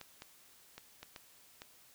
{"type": "clicks", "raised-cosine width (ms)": 0.2, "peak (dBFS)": -29, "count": 6, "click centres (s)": [0.013, 0.221, 0.78, 1.03, 1.162, 1.619], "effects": ["white hiss -62 dBFS RMS until 1.94 s"]}